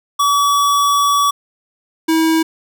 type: tone pair in turn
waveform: square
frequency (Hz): 1140 / 322.6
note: C#6 / E4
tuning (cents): +48 / -37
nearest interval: octave + minor seventh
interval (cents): 2185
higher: first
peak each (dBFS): -12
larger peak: neither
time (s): 0.19-1.31 / 2.08-2.43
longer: first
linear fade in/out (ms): 10
effects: none